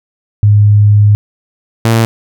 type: tone pair in turn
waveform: sine / sawtooth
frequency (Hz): 103.83 / 114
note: G#2 / A#2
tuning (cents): 0 / -38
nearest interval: major second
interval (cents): 162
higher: second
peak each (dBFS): -3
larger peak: neither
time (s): 0.43-1.15 / 1.85-2.05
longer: first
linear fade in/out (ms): 0
effects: none